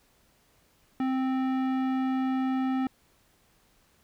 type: tone with tanh clipping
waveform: sine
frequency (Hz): 261.6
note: C4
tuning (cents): 0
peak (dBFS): -27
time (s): 1-2.87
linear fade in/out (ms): 2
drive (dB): 16
effects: pink hiss -65 dBFS RMS until 4.03 s